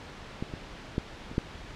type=clicks; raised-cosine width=3 ms; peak=-19 / -23 / -14 / -29 / -12 dBFS; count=5; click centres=0.425 / 0.538 / 0.981 / 1.315 / 1.381 s; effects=pink hiss -44 dBFS RMS until 1.75 s + low-pass 4000 Hz 12 dB/octave